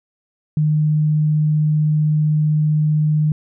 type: tone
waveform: sine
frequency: 152.6 Hz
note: D#3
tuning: 33 cents flat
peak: -13 dBFS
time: 0.57-3.32 s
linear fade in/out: 2 ms
effects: none